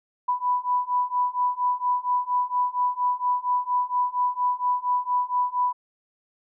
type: beating tone pair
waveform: sine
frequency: 987.8 / 992.1 Hz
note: B5 / B5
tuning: 0 / +8 cents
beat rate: 4.3 Hz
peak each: -25 / -24 dBFS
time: 0.28-5.73 s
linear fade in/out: 10 ms
effects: none